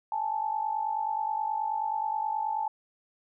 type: tone pair together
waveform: sine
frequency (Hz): 830.6 / 880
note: G#5 / A5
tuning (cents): 0 / 0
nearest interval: minor second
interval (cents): 100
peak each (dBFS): -32 / -29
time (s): 0.12-2.68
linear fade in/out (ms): 2
effects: none